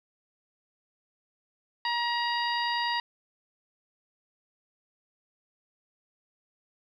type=harmonic tone; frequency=950 Hz; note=A#5; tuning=33 cents sharp; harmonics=1 / 2 / 3 / 4 / 5; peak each=-29 / -32 / -36 / -37 / -36 dBFS; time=1.85-3 s; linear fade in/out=2 ms; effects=10-bit